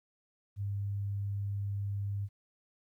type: tone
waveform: sine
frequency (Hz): 100.4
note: G2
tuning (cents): +42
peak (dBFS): -32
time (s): 0.56-2.29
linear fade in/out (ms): 50
effects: 12-bit